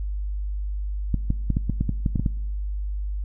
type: clicks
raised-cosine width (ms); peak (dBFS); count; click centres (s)
5; -10; 11; 1.143 / 1.304 / 1.503 / 1.569 / 1.697 / 1.81 / 1.893 / 2.062 / 2.158 / 2.196 / 2.262
effects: noise-tail reverb RT60 1.0 s tail -21 dB re dry + added 50 Hz sine -25 dBFS peak until 3.24 s